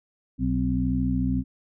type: harmonic tone with a mistuned harmonic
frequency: 61.4 Hz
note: B1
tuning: 9 cents flat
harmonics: 1 / 2 / 3 / 4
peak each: -28 / -29 / -28 / -25 dBFS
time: 0.38-1.44 s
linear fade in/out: 50 ms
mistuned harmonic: 4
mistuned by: +86 cents
effects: none